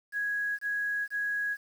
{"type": "tone bursts", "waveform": "sine", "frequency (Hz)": 1661.2, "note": "G#6", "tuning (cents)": 0, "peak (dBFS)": -28, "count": 3, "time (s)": [0.12, 1.572], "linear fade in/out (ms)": 50, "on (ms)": 470, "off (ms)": 21, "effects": ["9-bit"]}